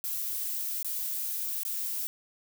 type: noise with dropouts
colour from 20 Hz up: violet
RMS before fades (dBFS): -33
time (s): 0.04-2.07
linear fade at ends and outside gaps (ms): 0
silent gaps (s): 0.828-0.846 / 1.633-1.651
effects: none